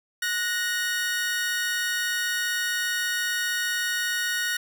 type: tone pair together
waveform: sawtooth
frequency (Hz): 1467 / 1862.5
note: F#6 / A#6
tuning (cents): -15 / -2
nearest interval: major third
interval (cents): 413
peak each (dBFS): -24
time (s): 0.22-4.57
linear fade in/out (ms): 5
effects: none